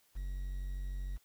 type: tone with quantisation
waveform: triangle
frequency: 46.45 Hz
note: F#1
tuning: 7 cents sharp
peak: -34 dBFS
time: 0.15-1.18 s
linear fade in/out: 20 ms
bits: 10
effects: white hiss -70 dBFS RMS until 1.24 s